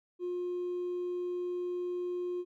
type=tone with hard clipping; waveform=triangle; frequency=356.3 Hz; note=F4; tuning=35 cents sharp; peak=-32 dBFS; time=0.19-2.45 s; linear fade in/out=50 ms; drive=2 dB; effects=none